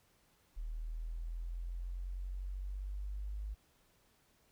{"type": "exponential sweep", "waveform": "sine", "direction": "up", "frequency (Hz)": [38.89, 51.91], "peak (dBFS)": -38, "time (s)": [0.56, 3.55], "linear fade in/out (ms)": 20, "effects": ["pink hiss -71 dBFS RMS until 4.51 s"]}